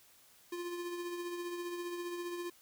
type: tone with tremolo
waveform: square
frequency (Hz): 349.2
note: F4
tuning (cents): 0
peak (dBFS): -37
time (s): 0.52-2.5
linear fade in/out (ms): 5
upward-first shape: triangle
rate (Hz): 15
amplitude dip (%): 45
effects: white hiss -63 dBFS RMS until 2.61 s